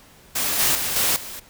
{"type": "noise with level steps", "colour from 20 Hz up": "white", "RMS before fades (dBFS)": [-23, -19, -25, -20, -35], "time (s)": [0.35, 1.4], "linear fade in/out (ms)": 10, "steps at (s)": [0.59, 0.75, 0.96, 1.16], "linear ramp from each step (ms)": 2, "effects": ["pink hiss -50 dBFS RMS until 1.49 s"]}